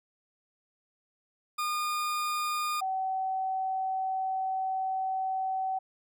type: tone pair in turn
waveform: 40% pulse / sine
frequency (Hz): 1217 / 760.3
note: D#6 / F#5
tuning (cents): -39 / +47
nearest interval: minor sixth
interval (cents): 814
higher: first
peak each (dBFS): -28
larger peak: neither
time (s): 1.58-2.81 / 2.81-5.79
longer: second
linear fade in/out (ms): 10
effects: none